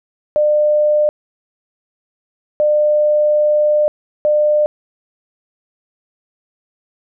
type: tone bursts at uneven times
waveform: sine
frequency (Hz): 600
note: D5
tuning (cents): +37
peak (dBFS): -10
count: 3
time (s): 0.36-1.09 / 2.6-3.88 / 4.25-4.66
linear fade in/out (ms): 0
effects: none